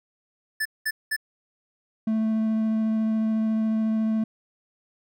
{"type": "tone bursts", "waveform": "square", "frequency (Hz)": 1750, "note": "A6", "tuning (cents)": -10, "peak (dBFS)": -24, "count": 3, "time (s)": [0.6, 1.165], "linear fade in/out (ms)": 10, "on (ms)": 55, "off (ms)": 200}
{"type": "tone with vibrato", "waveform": "triangle", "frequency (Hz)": 220, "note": "A3", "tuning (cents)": 0, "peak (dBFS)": -19, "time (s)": [2.07, 4.24], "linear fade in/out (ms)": 5, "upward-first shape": "triangle", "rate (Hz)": 14, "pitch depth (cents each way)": 10}
{"effects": []}